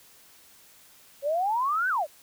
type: exponential two-way sweep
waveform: sine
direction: up then down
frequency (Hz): 544 to 1568 to 544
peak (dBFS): -23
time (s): 1.22-2.07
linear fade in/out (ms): 50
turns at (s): 1.89
effects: white hiss -55 dBFS RMS until 2.22 s

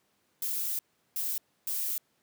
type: noise bursts at uneven times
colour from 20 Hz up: violet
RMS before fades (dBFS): -32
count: 3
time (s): 0.42-0.79 / 1.16-1.38 / 1.67-1.98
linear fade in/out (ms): 2
effects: pink hiss -72 dBFS RMS until 2.22 s + high-pass 150 Hz 12 dB/octave

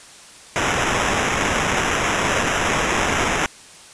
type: noise with sample-and-hold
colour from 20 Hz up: white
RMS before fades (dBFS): -20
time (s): 0.56-3.46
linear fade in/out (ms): 0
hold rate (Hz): 4410
effects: white hiss -43 dBFS RMS until 3.93 s + resampled to 22050 Hz

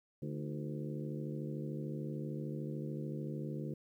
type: harmonic tone with a mistuned harmonic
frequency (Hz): 73.42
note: D2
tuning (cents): 0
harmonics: 2 / 3 / 4 / 5 / 6 / 7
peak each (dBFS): -40 / -44 / -46 / -48 / -50 / -51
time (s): 0.22-3.74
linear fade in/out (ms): 5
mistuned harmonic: 4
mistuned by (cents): +110
effects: 12-bit

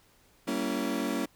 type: chord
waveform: 35% pulse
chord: G diminished seventh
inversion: none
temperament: just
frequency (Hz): 196 / 235.2 / 282.2 / 338.7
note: G3 / Bb3 / Db4 / Fb4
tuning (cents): 0 / +16 / +31 / +47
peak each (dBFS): -35 / -32 / -31 / -34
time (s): 0.47-1.26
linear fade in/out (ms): 10
effects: pink hiss -63 dBFS RMS until 1.35 s

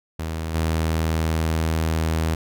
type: tone with level steps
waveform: sawtooth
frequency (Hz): 80.4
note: E2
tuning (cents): -43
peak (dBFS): -22 / -16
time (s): 0.19-2.35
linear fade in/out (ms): 5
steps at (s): 0.54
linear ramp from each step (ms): 10
effects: none

